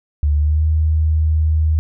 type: tone with pitch glide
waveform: sine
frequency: 73.42 to 78.24 Hz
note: D2 to D#2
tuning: 0 to +10 cents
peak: -12 dBFS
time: 0.23-1.79 s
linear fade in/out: 0 ms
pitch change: +110 cents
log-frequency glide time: 0.34-0.65 s
effects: none